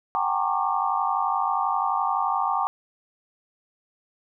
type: tone cluster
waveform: sine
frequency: 761 / 813 / 919 / 1093 / 1184 Hz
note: F#5 / G#5 / A#5 / C#6 / D6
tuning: +48 / -37 / -25 / -25 / +14 cents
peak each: -28 dBFS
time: 0.15-2.67 s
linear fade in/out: 0 ms
effects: none